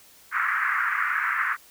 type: band-pass noise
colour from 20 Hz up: pink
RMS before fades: -25 dBFS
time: 0.31-1.57 s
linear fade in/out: 50 ms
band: 1200 to 2000 Hz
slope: 48 dB/octave
effects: white hiss -53 dBFS RMS until 1.7 s